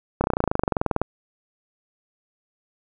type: slowing click train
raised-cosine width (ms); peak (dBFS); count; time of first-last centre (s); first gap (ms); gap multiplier
1; -6; 21; 0.21-1.016; 30; 1.03
effects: none